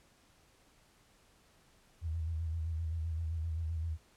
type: tone with vibrato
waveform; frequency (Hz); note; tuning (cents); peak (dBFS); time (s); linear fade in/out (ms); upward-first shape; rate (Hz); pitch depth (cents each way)
sine; 81.2; E2; -26; -33; 2.01-3.98; 50; square; 7.7; 46
effects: pink hiss -66 dBFS RMS until 4.16 s + low-pass 11000 Hz 12 dB/octave